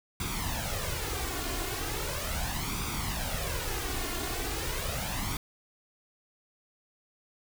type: noise with flanger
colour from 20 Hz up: pink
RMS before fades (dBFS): -33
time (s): 0.2-5.37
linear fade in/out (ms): 2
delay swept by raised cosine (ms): 0.83 to 2.83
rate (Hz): 0.38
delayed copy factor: +0.65
effects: none